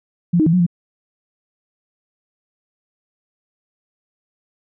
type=tone with pitch steps; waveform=sine; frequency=173.5 / 312.5 / 164.3 / 181.5 / 172.7 Hz; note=F3 / D#4 / E3 / F#3 / F3; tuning=-11 / +8 / -5 / -33 / -19 cents; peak=-11 dBFS; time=0.33-0.665 s; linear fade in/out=10 ms; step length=67 ms; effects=none